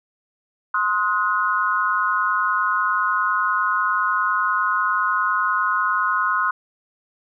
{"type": "tone cluster", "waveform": "sine", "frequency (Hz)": [1049, 1266, 1456], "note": ["C6", "D#6", "F#6"], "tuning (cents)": [4, 30, -28], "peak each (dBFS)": -22, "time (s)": [0.74, 6.51], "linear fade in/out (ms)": 5, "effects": []}